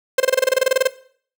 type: tone bursts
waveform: 45% pulse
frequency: 523.3 Hz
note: C5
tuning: in tune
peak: -11 dBFS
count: 15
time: 0.18-0.874 s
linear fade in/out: 5 ms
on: 22 ms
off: 26 ms
effects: noise-tail reverb RT60 0.5 s tail -17 dB re dry